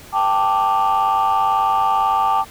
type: chord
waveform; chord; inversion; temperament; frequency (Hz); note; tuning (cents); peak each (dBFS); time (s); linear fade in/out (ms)
sine; G suspended second; none; just; 784 / 882 / 1176; G5 / A5 / D6; 0 / +4 / +2; -17; 0.12-2.45; 50
effects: tanh soft clip ceiling -10 dBFS + pink hiss -41 dBFS RMS until 2.5 s